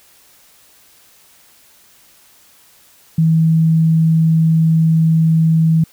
sine tone, 161.5 Hz, E3, 35 cents flat, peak -9 dBFS, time 3.18-5.84 s, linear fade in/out 5 ms, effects white hiss -49 dBFS RMS until 5.92 s

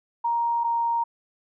sine tone pair in turn, 937 / 932.7 Hz, A#5 / A#5, +9 / +1 cents, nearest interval unison, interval 8 cents, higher first, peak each -21 dBFS, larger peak neither, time 0.24-0.64 / 0.64-1.04 s, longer neither, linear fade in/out 10 ms, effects none

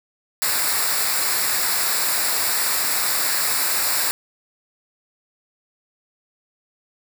white noise with comb filter, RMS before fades -21 dBFS, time 0.42-4.11 s, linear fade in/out 0 ms, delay 0.32 ms, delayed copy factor -0.7, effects none

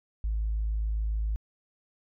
sine tone, 53.6 Hz, A1, 45 cents flat, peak -25 dBFS, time 0.24-1.36 s, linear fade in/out 0 ms, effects tanh soft clip ceiling -22 dBFS

